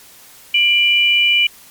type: tone pair together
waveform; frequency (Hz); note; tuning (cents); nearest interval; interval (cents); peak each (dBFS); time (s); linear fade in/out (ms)
sine; 2375 / 2960; D7 / F#7; +19 / 0; major third; 381; -13; 0.54-1.47; 5
effects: white hiss -43 dBFS RMS until 1.7 s + MP3 96 kbps